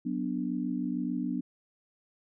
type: chord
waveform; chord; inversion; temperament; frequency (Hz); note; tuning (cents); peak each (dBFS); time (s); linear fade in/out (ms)
sine; B minor; second; equal; 185 / 246.9 / 293.7; F#3 / B3 / D4; 0 / 0 / 0; -35 / -32 / -34; 0.05-1.41; 10
effects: none